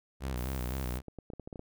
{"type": "tone with vibrato", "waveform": "sawtooth", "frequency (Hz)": 64, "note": "C2", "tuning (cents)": -38, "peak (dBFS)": -29, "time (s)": [0.2, 1.02], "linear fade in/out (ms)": 50, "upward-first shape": "square", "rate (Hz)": 3.9, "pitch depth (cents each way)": 76}
{"type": "noise", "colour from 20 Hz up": "violet", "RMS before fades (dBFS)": -48, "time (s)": [0.36, 0.99], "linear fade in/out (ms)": 20}
{"type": "clicks", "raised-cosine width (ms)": 2, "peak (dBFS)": -29, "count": 9, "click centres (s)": [1.083, 1.187, 1.302, 1.335, 1.397, 1.475, 1.528, 1.558, 1.594]}
{"effects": []}